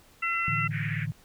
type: harmonic tone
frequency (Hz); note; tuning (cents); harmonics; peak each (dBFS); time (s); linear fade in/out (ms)
676; E5; +43; 2 / 3 / 4; -30 / -30 / -30; 0.22-0.68; 10
type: chord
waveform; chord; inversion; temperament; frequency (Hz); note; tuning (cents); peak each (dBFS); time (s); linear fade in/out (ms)
sine; A suspended fourth; none; equal; 110 / 146.83 / 164.81; A2 / D3 / E3; 0 / 0 / 0; -33 / -32 / -35; 0.48-1.12; 0
type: band-pass noise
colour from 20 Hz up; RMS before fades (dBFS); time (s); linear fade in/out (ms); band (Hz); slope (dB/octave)
white; -36; 0.7-1.07; 50; 1600 to 2300; 48
effects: pink hiss -58 dBFS RMS until 1.24 s